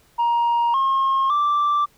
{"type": "tone with pitch steps", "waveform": "sine", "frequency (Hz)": [942, 1076, 1172], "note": ["A#5", "C6", "D6"], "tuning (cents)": [18, 48, -4], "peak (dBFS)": -14, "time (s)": [0.18, 1.86], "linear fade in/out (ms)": 20, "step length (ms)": 560, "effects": ["tanh soft clip ceiling -15 dBFS", "pink hiss -57 dBFS RMS until 1.97 s"]}